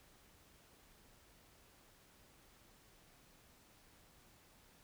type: silence
effects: pink hiss -66 dBFS RMS until 4.83 s